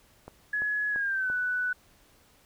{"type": "click train", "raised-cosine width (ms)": 1, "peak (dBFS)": -28, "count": 4, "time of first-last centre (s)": [0.28, 1.3], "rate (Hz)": 2.94}
{"type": "tone with pitch glide", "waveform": "sine", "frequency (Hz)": [1690, 1488.3], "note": ["G#6", "F#6"], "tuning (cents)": [30, 10], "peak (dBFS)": -26, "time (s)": [0.53, 1.73], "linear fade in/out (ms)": 5, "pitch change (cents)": -220, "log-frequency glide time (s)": [0.9, 1.32]}
{"effects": ["pink hiss -61 dBFS RMS until 2.45 s"]}